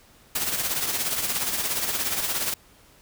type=noise with tremolo; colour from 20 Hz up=white; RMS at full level=-24 dBFS; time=0.35-2.54 s; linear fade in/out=5 ms; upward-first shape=triangle; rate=17 Hz; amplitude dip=60%; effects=pink hiss -55 dBFS RMS until 3.01 s